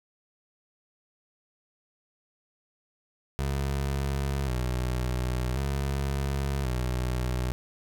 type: tone with vibrato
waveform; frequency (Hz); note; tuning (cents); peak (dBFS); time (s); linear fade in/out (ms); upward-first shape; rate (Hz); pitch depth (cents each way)
25% pulse; 65.41; C2; 0; -23; 3.39-7.52; 0; square; 0.46; 86
effects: none